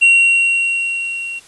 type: tone with level ramp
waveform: triangle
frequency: 2745 Hz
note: F7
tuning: 31 cents flat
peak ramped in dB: -4 to -22 dBFS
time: 0.01-1.4 s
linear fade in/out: 20 ms
effects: white hiss -44 dBFS RMS until 1.47 s + resampled to 24000 Hz